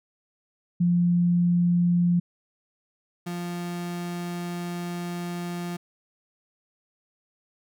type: tone pair in turn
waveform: sine / 35% pulse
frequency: 174.61 / 174.61 Hz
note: F3 / F3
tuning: 0 / 0 cents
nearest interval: unison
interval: 0 cents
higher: neither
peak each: -18 / -28 dBFS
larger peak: first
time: 0.8-2.2 / 3.26-5.77 s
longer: second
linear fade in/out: 10 ms
effects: none